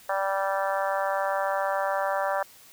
harmonic tone, 194.8 Hz, G3, 11 cents flat, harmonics 3 / 4 / 5 / 6 / 7 / 8 / 9, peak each -28 / -30 / -32 / -34 / -35 / -36 / -37 dBFS, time 0.09-2.43 s, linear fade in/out 5 ms, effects white hiss -52 dBFS RMS until 2.72 s

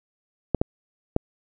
clicks, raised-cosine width 2 ms, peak -6 dBFS, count 3, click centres 0.547 / 0.615 / 1.164 s, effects none

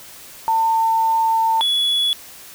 sine / triangle tone pair in turn, 899 / 3394 Hz, A5 / G#7, +37 / +37 cents, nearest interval octave + major seventh, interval 2300 cents, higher second, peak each -14 dBFS, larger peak neither, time 0.48-1.61 / 1.61-2.13 s, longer first, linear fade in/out 0 ms, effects white hiss -40 dBFS RMS until 2.54 s

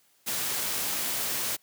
white noise, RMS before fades -30 dBFS, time 0.26-1.57 s, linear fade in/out 20 ms, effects white hiss -65 dBFS RMS until 1.62 s + high-pass 100 Hz 12 dB/octave

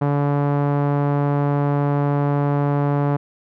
sawtooth tone with low-pass filter, 143.5 Hz, D3, 40 cents flat, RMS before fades -19 dBFS, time 0.01-3.17 s, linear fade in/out 10 ms, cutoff 1000 Hz, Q 1.2, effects none

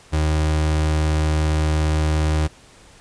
35% pulse tone, 77.3 Hz, D#2, 11 cents flat, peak -15 dBFS, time 0.12-2.48 s, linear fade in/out 20 ms, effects pink hiss -48 dBFS RMS until 3 s + resampled to 22050 Hz

